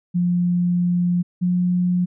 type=tone pair in turn; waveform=sine; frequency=176.4 / 178.86 Hz; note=F3 / F3; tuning=+18 / +42 cents; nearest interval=unison; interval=24 cents; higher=second; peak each=-16 dBFS; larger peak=neither; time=0.14-1.23 / 1.41-2.06 s; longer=first; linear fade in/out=20 ms; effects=none

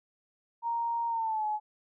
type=tone with pitch glide; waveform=sine; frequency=932.3 to 850 Hz; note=A#5 to G#5; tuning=0 to +40 cents; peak=-28 dBFS; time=0.62-1.6 s; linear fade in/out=50 ms; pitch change=-160 cents; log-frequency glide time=1.08-1.46 s; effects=none

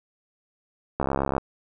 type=click train; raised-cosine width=1 ms; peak=-10 dBFS; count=27; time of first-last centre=1-1.381 s; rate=68.3 Hz; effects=none

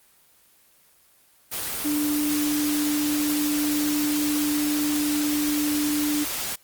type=tone in noise; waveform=sine; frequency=296.3 Hz; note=D4; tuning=15 cents sharp; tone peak=-22 dBFS; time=1.84-6.25 s; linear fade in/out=20 ms; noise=white; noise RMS=-29 dBFS; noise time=1.51-6.56 s; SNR=+4 dB; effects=white hiss -58 dBFS RMS until 6.63 s + Opus 24 kbps

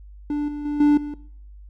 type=tone with level steps; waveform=triangle; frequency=293.7 Hz; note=D4; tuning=in tune; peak=-19 / -25 / -20 / -10 / -25 dBFS; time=0.3-1.14 s; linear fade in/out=2 ms; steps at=0.48 / 0.65 / 0.8 / 0.97 s; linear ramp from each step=5 ms; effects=noise-tail reverb RT60 0.6 s tail -20 dB re dry + added 50 Hz sine -40 dBFS peak until 1.69 s

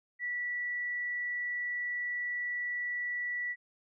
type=tone; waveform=sine; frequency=1950 Hz; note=B6; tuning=23 cents flat; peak=-32 dBFS; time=0.19-3.56 s; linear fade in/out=50 ms; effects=none

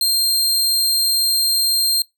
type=tone; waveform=sawtooth; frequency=4186 Hz; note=C8; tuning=in tune; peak=-12 dBFS; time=0.01-2.02 s; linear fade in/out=2 ms; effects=noise-tail reverb RT60 0.2 s tail -24 dB re dry

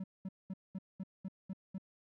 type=tone bursts; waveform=triangle; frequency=190 Hz; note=F#3; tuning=46 cents sharp; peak=-36 dBFS; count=8; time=0-1.782 s; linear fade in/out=5 ms; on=39 ms; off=210 ms; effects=none

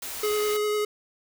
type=band-stop noise; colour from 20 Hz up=white; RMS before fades=-35 dBFS; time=0.02-0.57 s; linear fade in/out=5 ms; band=110 to 220 Hz; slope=48 dB/octave
type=tone with vibrato; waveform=square; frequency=420.9 Hz; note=G#4; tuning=23 cents sharp; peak=-24 dBFS; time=0.23-0.85 s; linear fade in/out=5 ms; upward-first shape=sine; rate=10 Hz; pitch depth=11 cents each way
effects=none

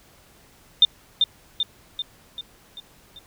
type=tone with echo; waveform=sine; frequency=3603 Hz; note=A7; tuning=40 cents sharp; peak=-9 dBFS; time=0.82-0.85 s; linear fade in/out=2 ms; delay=390 ms; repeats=6; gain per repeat=-5 dB; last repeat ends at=3.19 s; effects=pink hiss -54 dBFS RMS until 3.26 s

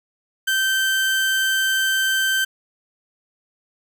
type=tone; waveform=30% pulse; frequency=1553 Hz; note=G6; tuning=17 cents flat; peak=-15 dBFS; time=0.47-2.45 s; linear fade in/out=10 ms; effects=none

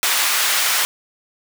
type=high-pass noise; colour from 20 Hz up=pink; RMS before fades=-18 dBFS; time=0.03-0.85 s; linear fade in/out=0 ms; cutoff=1300 Hz; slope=12 dB/octave; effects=none

